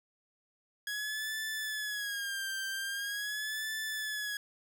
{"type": "tone with vibrato", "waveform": "sawtooth", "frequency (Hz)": 1661.2, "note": "G#6", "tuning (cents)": 0, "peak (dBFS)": -31, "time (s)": [0.87, 4.37], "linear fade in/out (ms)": 2, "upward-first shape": "sine", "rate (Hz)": 0.43, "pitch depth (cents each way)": 94, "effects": []}